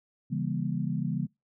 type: chord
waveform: sine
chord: C# diminished seventh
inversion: none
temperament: just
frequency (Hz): 138.59 / 166.31 / 199.57 / 239.5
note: C#3 / E3 / G3 / Bb3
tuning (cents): 0 / +16 / +31 / +47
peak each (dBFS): -32 / -32 / -34 / -35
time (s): 0.3-1.27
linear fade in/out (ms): 20
effects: noise-tail reverb RT60 0.2 s tail -23 dB re dry